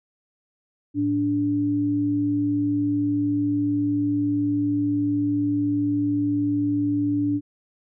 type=tone pair together; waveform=sine; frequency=110.8 / 290.7 Hz; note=A2 / D4; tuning=+13 / -18 cents; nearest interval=octave + perfect fourth; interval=1669 cents; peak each=-29 / -20 dBFS; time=0.94-7.41 s; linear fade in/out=50 ms; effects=none